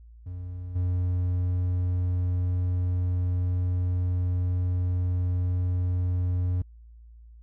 triangle tone with level steps, 89.9 Hz, F#2, 49 cents flat, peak -31 / -21 dBFS, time 0.26-6.62 s, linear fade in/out 5 ms, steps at 0.75 s, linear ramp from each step 10 ms, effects added 57 Hz sine -46 dBFS peak until 7.42 s

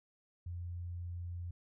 sine tone, 87.31 Hz, F2, in tune, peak -39 dBFS, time 0.46-1.51 s, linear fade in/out 5 ms, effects none

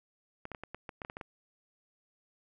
clicks, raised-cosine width 0.5 ms, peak -26 dBFS, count 11, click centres 0.454 / 0.517 / 0.548 / 0.636 / 0.746 / 0.892 / 1.018 / 1.049 / 1.099 / 1.169 / 1.212 s, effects none

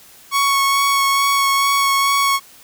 sawtooth tone with vibrato, 1108.7 Hz, C#6, in tune, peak -10 dBFS, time 0.31-2.4 s, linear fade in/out 50 ms, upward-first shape sine, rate 2.3 Hz, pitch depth 12 cents each way, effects white hiss -45 dBFS RMS until 2.63 s

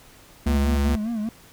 triangle tone with vibrato, 222.7 Hz, A3, 21 cents sharp, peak -22 dBFS, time 0.46-1.29 s, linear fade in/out 2 ms, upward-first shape sine, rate 5 Hz, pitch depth 110 cents each way
square tone, 70.3 Hz, C#2, 25 cents sharp, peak -20 dBFS, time 0.46-0.96 s, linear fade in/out 10 ms
effects pink hiss -50 dBFS RMS until 1.52 s

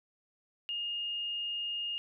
sine tone, 2840 Hz, F7, 28 cents sharp, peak -33 dBFS, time 0.69-1.98 s, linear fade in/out 0 ms, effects none

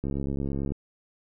click train, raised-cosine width 3 ms, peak -18 dBFS, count 48, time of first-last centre 0.04-0.72 s, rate 69.1 Hz, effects none

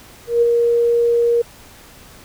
sine tone with ADSR envelope, 471.2 Hz, A#4, 19 cents sharp, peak -9 dBFS, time 0.27-1.42 s, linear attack 150 ms, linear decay 18 ms, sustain -3 dB, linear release 8 ms, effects pink hiss -43 dBFS RMS until 2.24 s

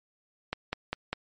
click train, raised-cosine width 0.3 ms, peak -14 dBFS, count 4, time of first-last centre 0.53-1.13 s, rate 5 Hz, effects MP3 48 kbps

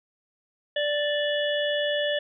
harmonic tone with a mistuned harmonic, 587.3 Hz, D5, in tune, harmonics 1 / 3 / 5 / 6, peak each -25 / -30 / -32 / -33 dBFS, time 0.76-2.19 s, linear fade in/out 5 ms, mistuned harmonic 6, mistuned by -49 cents, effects none

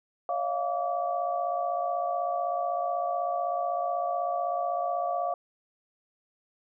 sine tone cluster, 561 / 644 / 700 / 1152 Hz, C#5 / E5 / F5 / D6, +21 / -41 / +4 / -34 cents, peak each -35 / -36 / -28 / -35 dBFS, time 0.29-5.34 s, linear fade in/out 2 ms, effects none

